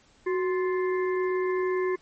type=harmonic tone with a mistuned harmonic; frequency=349.2 Hz; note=F4; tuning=in tune; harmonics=1 / 3 / 5 / 6; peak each=-24 / -34 / -38 / -40 dBFS; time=0.26-1.96 s; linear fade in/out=10 ms; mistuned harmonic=1; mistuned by=+100 cents; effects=pink hiss -60 dBFS RMS until 2.01 s + MP3 32 kbps